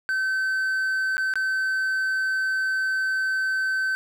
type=tone with dropouts; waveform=triangle; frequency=1537 Hz; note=G6; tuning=35 cents flat; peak=-20 dBFS; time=0.09-3.95 s; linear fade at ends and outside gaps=0 ms; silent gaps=1.169-1.18 / 1.338-1.356 s; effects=none